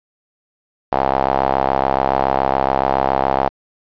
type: tone with band-pass filter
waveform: sawtooth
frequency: 67.1 Hz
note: C2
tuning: 44 cents sharp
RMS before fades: -17 dBFS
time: 0.92-3.49 s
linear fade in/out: 0 ms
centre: 780 Hz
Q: 3.4
effects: resampled to 11025 Hz + 7-bit